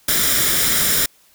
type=noise with comb filter; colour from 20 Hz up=white; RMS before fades=-17 dBFS; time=0.08-1.06 s; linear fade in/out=5 ms; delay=0.56 ms; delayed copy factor=+0.6; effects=white hiss -54 dBFS RMS until 1.34 s